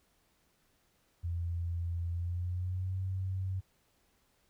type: tone with pitch glide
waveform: sine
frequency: 85.5 to 94.32 Hz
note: F2 to F#2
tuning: -36 to +34 cents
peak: -32 dBFS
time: 1.23-3.61 s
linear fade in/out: 20 ms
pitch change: +170 cents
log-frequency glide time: 2.11-2.98 s
effects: pink hiss -72 dBFS RMS until 4.49 s

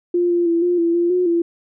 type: tone with pitch steps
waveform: sine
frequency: 350.4 / 346.7 / 336.5 / 352.9 / 337.3 / 345 / 361.5 / 339.6 Hz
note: F4 / F4 / E4 / F4 / E4 / F4 / F#4 / F4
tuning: +6 / -13 / +36 / +18 / +40 / -21 / -40 / -48 cents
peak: -14 dBFS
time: 0.14-1.42 s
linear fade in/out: 5 ms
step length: 160 ms
effects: none

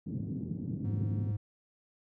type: band-pass noise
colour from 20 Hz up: pink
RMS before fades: -37 dBFS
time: 0.06-1.32 s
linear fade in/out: 10 ms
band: 120 to 260 Hz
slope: 24 dB/octave
type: tone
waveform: triangle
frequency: 104 Hz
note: G#2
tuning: 3 cents sharp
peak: -28 dBFS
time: 0.84-1.37 s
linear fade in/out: 10 ms
effects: none

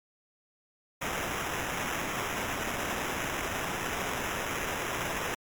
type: noise with sample-and-hold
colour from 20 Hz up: violet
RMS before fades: -33 dBFS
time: 1.01-5.35 s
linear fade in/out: 10 ms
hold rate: 4410 Hz
effects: MP3 96 kbps

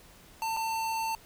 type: tone with dropouts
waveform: square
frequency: 896 Hz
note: A5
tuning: 31 cents sharp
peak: -30 dBFS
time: 0.42-1.15 s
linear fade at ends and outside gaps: 1 ms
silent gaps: 0.566-0.57 s
effects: pink hiss -55 dBFS RMS until 1.25 s

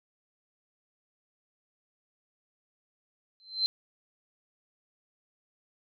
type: tone with exponential growth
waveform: sine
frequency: 4099 Hz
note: C8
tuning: 36 cents flat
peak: -20 dBFS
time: 3.4-3.66 s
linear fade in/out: 0 ms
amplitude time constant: 55 ms
effects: none

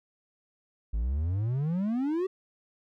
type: exponential sweep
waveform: triangle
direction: up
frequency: 50.8 to 390 Hz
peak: -24 dBFS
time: 0.93-2.27 s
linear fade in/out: 10 ms
effects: none

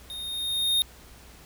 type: tone with level ramp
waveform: square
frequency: 3693 Hz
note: A#7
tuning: 17 cents flat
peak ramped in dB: -36 to -20 dBFS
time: 0.1-0.82 s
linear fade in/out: 0 ms
effects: added 60 Hz sine -51 dBFS peak until 1.45 s + pink hiss -51 dBFS RMS until 1.45 s

